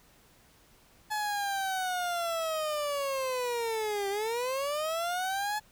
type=linear two-way sweep; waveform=30% pulse; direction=down then up; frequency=857 to 392 to 857 Hz; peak=-27 dBFS; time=1.1-5.6 s; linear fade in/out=20 ms; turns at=4.09 s; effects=pink hiss -61 dBFS RMS until 5.71 s